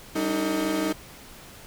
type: tone cluster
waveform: 35% pulse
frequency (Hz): 196 / 290.3 / 315.4 / 452.4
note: G3 / D4 / D#4 / A4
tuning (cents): 0 / -20 / +24 / +48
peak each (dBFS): -31 / -30 / -24 / -31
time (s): 0.15-0.93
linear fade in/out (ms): 10
effects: pink hiss -46 dBFS RMS until 1.66 s